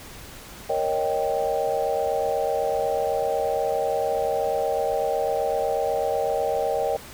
sine chord, Eb dominant seventh, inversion second, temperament equal, 466.2 / 554.4 / 622.3 / 784 Hz, Bb4 / Db5 / Eb5 / G5, 0 / 0 / 0 / 0 cents, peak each -27 dBFS, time 0.69-6.97 s, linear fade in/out 10 ms, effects pink hiss -42 dBFS RMS until 7.13 s

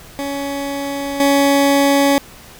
20% pulse tone with level steps, 280 Hz, C#4, 18 cents sharp, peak -16 / -6 dBFS, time 0.19-2.18 s, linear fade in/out 0 ms, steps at 1.2 s, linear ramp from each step 2 ms, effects pink hiss -40 dBFS RMS until 2.59 s

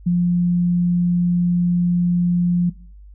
sine tone, 175.6 Hz, F3, 10 cents sharp, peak -14 dBFS, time 0.06-2.7 s, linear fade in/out 10 ms, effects noise-tail reverb RT60 0.5 s tail -21 dB re dry + added 50 Hz sine -39 dBFS peak until 3.14 s

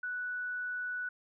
sine tone, 1480 Hz, F#6, in tune, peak -34 dBFS, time 0.03-1.09 s, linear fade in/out 5 ms, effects none

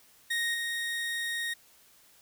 30% pulse tone with level steps, 1864.7 Hz, A#6, in tune, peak -25 / -28 dBFS, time 0.3-1.54 s, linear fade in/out 10 ms, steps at 0.54 s, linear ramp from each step 5 ms, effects white hiss -60 dBFS RMS until 2.21 s

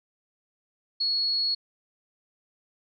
sine tone, 4347 Hz, C#8, 35 cents flat, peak -23 dBFS, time 1-1.55 s, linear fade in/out 10 ms, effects none

